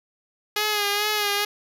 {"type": "tone with vibrato", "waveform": "5% pulse", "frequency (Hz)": 415.3, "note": "G#4", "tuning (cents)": 0, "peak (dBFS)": -10, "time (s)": [0.56, 1.45], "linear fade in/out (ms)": 5, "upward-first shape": "sine", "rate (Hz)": 2.3, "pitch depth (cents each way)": 42, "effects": []}